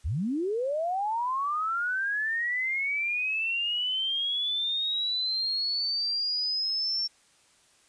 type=linear sweep; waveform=sine; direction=up; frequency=54.8 to 5460 Hz; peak=-26 dBFS; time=0.04-7.08 s; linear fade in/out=20 ms; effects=white hiss -62 dBFS RMS until 7.88 s + resampled to 22050 Hz